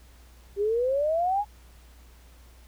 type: exponential sweep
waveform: sine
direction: up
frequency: 392 to 850 Hz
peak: -22 dBFS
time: 0.56-1.45 s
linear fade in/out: 50 ms
effects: added 60 Hz sine -50 dBFS peak until 2.67 s + pink hiss -58 dBFS RMS until 2.67 s